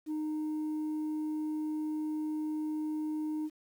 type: tone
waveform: sine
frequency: 307.8 Hz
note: D#4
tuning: 19 cents flat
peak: -29 dBFS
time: 0.06-3.5 s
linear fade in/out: 50 ms
effects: tanh soft clip ceiling -31 dBFS + 10-bit